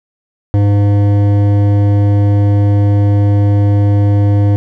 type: tone with hard clipping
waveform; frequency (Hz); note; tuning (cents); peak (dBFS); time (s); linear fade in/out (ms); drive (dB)
triangle; 101.7; G#2; -36; -9; 0.54-4.56; 0; 16
effects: none